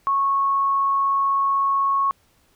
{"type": "tone", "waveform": "sine", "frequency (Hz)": 1101, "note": "C#6", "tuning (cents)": -12, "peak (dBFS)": -17, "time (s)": [0.07, 2.11], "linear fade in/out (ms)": 0, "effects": ["pink hiss -61 dBFS RMS until 2.55 s"]}